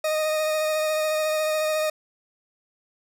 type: tone with vibrato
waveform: 40% pulse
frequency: 620 Hz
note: D#5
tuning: 6 cents flat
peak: -21 dBFS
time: 0.04-1.9 s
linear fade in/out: 5 ms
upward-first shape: sine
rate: 14 Hz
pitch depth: 15 cents each way
effects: none